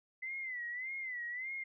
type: tone with vibrato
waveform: sine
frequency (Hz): 2019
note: B6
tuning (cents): +38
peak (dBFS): -38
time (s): 0.22-1.64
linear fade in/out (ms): 10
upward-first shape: sine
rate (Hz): 1.7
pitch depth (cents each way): 110
effects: none